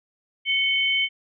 sine tone pair together, 2217 / 3075 Hz, C#7 / G7, 0 / -34 cents, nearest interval tritone, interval 566 cents, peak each -22 dBFS, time 0.45-1.09 s, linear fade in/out 50 ms, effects none

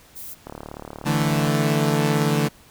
violet noise, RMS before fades -36 dBFS, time 0.15-0.35 s, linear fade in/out 20 ms
click train, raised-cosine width 1 ms, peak -20 dBFS, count 38, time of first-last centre 0.47-1.475 s, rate 36.8 Hz
sawtooth chord, D suspended second, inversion none, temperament equal, 146.83 / 164.81 / 220 Hz, D3 / E3 / A3, 0 / 0 / 0 cents, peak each -17 / -20 / -20 dBFS, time 1.05-2.49 s, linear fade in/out 20 ms
effects pink hiss -51 dBFS RMS until 2.7 s

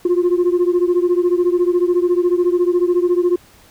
sine beating tone pair, 349.2 / 363.2 Hz, F4 / F#4, 0 / -32 cents, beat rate 14 Hz, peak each -13 / -15 dBFS, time 0.05-3.36 s, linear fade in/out 5 ms, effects tanh soft clip ceiling -9 dBFS + pink hiss -48 dBFS RMS until 3.7 s

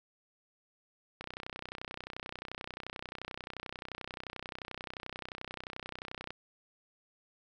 click train, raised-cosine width 0.3 ms, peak -24 dBFS, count 161, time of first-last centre 1.21-6.306 s, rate 31.4 Hz, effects none

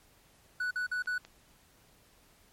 triangle tone bursts, 1480 Hz, F#6, in tune, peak -28 dBFS, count 4, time 0.6-1.181 s, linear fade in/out 5 ms, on 110 ms, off 47 ms
clicks, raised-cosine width 0.2 ms, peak -36 / -31 dBFS, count 2, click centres 1.059 / 1.25 s
effects pink hiss -63 dBFS RMS until 2.52 s + MP3 64 kbps

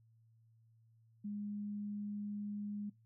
sine tone, 206.2 Hz, G#3, 12 cents flat, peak -39 dBFS, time 1.24-2.9 s, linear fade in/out 10 ms, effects noise-tail reverb RT60 0.2 s tail -22 dB re dry + added 113 Hz sine -65 dBFS peak until 3.05 s

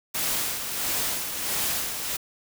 white noise with tremolo, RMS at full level -26 dBFS, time 0.14-2.17 s, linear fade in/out 10 ms, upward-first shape sine, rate 1.5 Hz, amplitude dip 50%, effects none

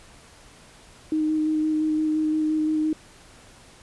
sine tone with vibrato, 310 Hz, D#4, 6 cents flat, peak -20 dBFS, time 1.12-2.93 s, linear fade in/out 2 ms, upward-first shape square, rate 5.8 Hz, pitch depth 10 cents each way, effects pink hiss -50 dBFS RMS until 3.82 s + resampled to 24000 Hz

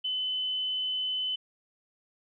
sine tone, 3026 Hz, F#7, 38 cents sharp, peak -28 dBFS, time 0.04-1.36 s, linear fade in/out 10 ms, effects none

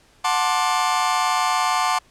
40% pulse chord, D dominant seventh, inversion first, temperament just, 734.2 / 881 / 1057.2 / 1174.7 Hz, F#5 / A5 / C6 / D6, -14 / +2 / +18 / 0 cents, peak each -23 dBFS, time 0.24-1.99 s, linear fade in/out 10 ms, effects pink hiss -55 dBFS RMS until 2.1 s + low-pass 9000 Hz 12 dB/octave

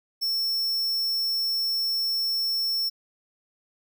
square tone, 5400 Hz, E8, 41 cents sharp, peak -24 dBFS, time 0.21-2.9 s, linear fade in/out 20 ms, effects none

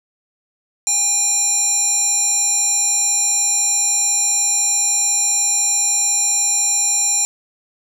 square tone with band-pass filter, 807 Hz, G#5, 50 cents flat, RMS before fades -17 dBFS, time 0.87-7.25 s, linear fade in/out 0 ms, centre 7200 Hz, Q 6.9, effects none

